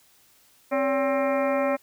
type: harmonic tone with a mistuned harmonic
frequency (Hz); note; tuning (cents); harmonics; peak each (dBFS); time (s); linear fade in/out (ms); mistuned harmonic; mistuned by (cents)
265.5; C4; +25; 1 / 2 / 3 / 4 / 5 / 6 / 7 / 8 / 9; -28 / -23 / -32 / -33 / -34 / -44 / -37 / -39 / -38; 0.71-1.77; 20; 2; +110
effects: white hiss -59 dBFS RMS until 1.82 s